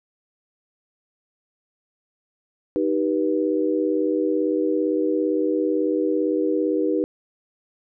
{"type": "chord", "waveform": "sine", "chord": "Eb augmented", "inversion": "none", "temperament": "just", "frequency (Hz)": [311.1, 388.9, 486.1], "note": ["Eb4", "G4", "B4"], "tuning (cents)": [0, -14, -28], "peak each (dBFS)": [-22, -24, -24], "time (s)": [2.76, 7.04], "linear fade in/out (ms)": 0, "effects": []}